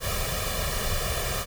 pink noise with comb filter, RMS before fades -28 dBFS, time 0-1.46 s, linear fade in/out 50 ms, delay 1.7 ms, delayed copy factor +0.95, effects none

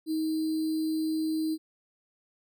sine tone with sample-and-hold, 315.7 Hz, D#4, 25 cents sharp, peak -26 dBFS, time 0.06-1.58 s, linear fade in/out 50 ms, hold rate 4410 Hz, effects none

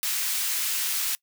white high-pass noise, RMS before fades -27 dBFS, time 0.03-1.15 s, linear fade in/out 0 ms, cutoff 1600 Hz, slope 12 dB/octave, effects noise-tail reverb RT60 0.1 s tail -24 dB re dry

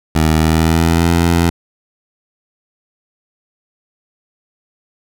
15% pulse tone with pitch glide, 78.8 to 84.94 Hz, D#2 to F2, +23 to -48 cents, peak -4 dBFS, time 0.15-1.5 s, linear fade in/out 5 ms, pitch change +129 cents, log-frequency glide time 0.37-1.14 s, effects none

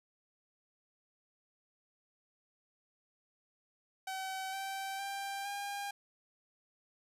sawtooth tone with pitch steps, 762 / 776.2 / 790.7 / 805.4 Hz, G5 / G5 / G5 / G5, -49 / -17 / +15 / +47 cents, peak -34 dBFS, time 4.07-5.91 s, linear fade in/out 5 ms, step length 460 ms, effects resampled to 32000 Hz

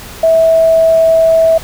sine tone, 652 Hz, E5, 19 cents flat, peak -5 dBFS, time 0.23-1.58 s, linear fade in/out 5 ms, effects pink hiss -30 dBFS RMS until 1.63 s

